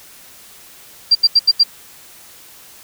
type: tone bursts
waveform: sine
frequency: 4731 Hz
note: D8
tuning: 12 cents sharp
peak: -6 dBFS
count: 5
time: 1.11-1.636 s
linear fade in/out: 10 ms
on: 42 ms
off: 79 ms
effects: white hiss -42 dBFS RMS until 2.83 s